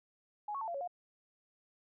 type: tone with pitch steps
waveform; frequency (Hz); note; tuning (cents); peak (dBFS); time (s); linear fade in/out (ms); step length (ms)
sine; 835 / 1107 / 886 / 687 / 556 / 710; G#5 / C#6 / A5 / F5 / C#5 / F5; +9 / -3 / +12 / -29 / +5 / +28; -36; 0.48-0.876; 5; 66
effects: none